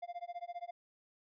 triangle tone with tremolo, 698.5 Hz, F5, in tune, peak -36 dBFS, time 0.02-0.71 s, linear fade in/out 10 ms, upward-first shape sine, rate 15 Hz, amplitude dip 100%, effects resampled to 11025 Hz

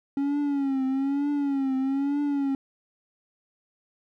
triangle tone with vibrato, 276.2 Hz, C#4, 6 cents flat, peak -21 dBFS, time 0.17-2.55 s, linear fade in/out 2 ms, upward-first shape triangle, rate 1.1 Hz, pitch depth 95 cents each way, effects none

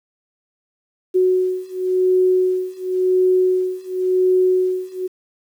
sine beating tone pair, 368.8 / 369.73 Hz, F#4 / F#4, -6 / -1 cents, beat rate 0.93 Hz, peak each -18 / -17 dBFS, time 1.14-5.08 s, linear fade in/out 20 ms, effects 8-bit

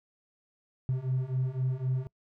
triangle beating tone pair, 127.3 / 131.2 Hz, C3 / C3, -47 / +5 cents, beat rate 3.9 Hz, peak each -29 / -27 dBFS, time 0.89-2.07 s, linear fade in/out 0 ms, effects noise-tail reverb RT60 0.1 s tail -26 dB re dry + tanh soft clip ceiling -20 dBFS

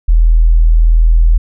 sine tone, 40.74 Hz, E1, 20 cents flat, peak -4 dBFS, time 0.08-1.38 s, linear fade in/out 10 ms, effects none

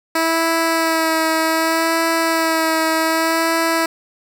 10% pulse tone with vibrato, 325 Hz, E4, 24 cents flat, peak -7 dBFS, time 0.15-3.86 s, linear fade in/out 5 ms, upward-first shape sine, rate 0.65 Hz, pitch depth 22 cents each way, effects none

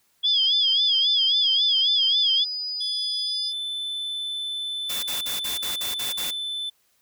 sine tone with vibrato, 3322 Hz, G#7, in tune, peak -18 dBFS, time 0.23-2.45 s, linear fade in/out 20 ms, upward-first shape sine, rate 3.7 Hz, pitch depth 110 cents each way
sine tone, 4953 Hz, D#8, 9 cents flat, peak -27 dBFS, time 0.24-3.53 s, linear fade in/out 50 ms
triangle tone with pitch glide, 3441 to 3519 Hz, A7 to A7, -39 to 0 cents, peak -26 dBFS, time 2.8-6.7 s, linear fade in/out 10 ms, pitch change +39 cents, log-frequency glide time 3.19-3.47 s
white noise bursts, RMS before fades -31 dBFS, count 8, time 4.89-6.311 s, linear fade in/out 10 ms, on 140 ms, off 43 ms
effects white hiss -66 dBFS RMS until 7.01 s

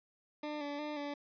20% pulse tone with vibrato, 293.7 Hz, D4, in tune, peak -33 dBFS, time 0.43-1.14 s, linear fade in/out 5 ms, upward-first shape square, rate 2.8 Hz, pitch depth 32 cents each way, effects resampled to 11025 Hz

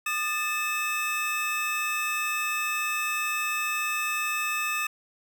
square tone cluster, 1219 / 1764 / 2597 Hz, D#6 / A6 / E7, -36 / +4 / -26 cents, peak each -32 / -36 / -29 dBFS, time 0.06-4.87 s, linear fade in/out 5 ms, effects none

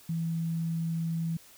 sine tone, 164.81 Hz, E3, in tune, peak -28 dBFS, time 0.09-1.37 s, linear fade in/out 5 ms, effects white hiss -55 dBFS RMS until 1.57 s

